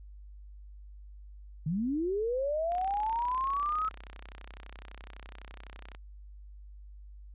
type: linear sweep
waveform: sine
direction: up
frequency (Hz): 145.5 to 1300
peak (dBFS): -28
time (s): 1.66-3.89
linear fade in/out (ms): 5
type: click train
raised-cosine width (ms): 0.3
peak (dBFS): -31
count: 104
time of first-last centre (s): 2.72-5.949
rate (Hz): 31.9
effects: added 50 Hz sine -46 dBFS peak until 7.34 s + resampled to 8000 Hz